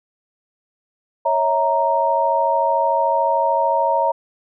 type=chord; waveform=sine; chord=A# diminished; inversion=first; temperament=equal with one note detuned; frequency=554.4 / 647.9 / 932.3 Hz; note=C#5 / E5 / A#5; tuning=0 / -30 / 0 cents; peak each=-21 / -21 / -17 dBFS; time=1.25-4.12 s; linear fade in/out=10 ms; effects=none